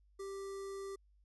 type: tone with notch filter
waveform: square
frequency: 392 Hz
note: G4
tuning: in tune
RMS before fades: -44 dBFS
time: 0.19-0.96 s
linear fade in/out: 10 ms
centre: 2800 Hz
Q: 0.9
effects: added 50 Hz sine -65 dBFS peak until 1.24 s + resampled to 24000 Hz